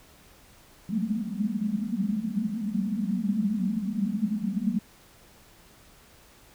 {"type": "band-pass noise", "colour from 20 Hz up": "pink", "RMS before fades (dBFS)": -28, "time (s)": [0.89, 4.79], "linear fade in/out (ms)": 2, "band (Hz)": [190, 230], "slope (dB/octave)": 96, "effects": ["pink hiss -55 dBFS RMS until 6.54 s"]}